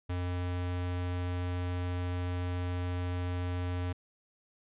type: tone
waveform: square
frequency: 89.3 Hz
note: F2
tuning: 39 cents sharp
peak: -32 dBFS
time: 0.09-3.93 s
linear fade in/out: 10 ms
effects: resampled to 8000 Hz